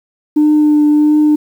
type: tone with vibrato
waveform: sine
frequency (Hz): 300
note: D4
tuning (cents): +37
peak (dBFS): -5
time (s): 0.36-1.36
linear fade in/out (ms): 10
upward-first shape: triangle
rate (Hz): 1.5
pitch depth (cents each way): 17
effects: tanh soft clip ceiling -4 dBFS + 7-bit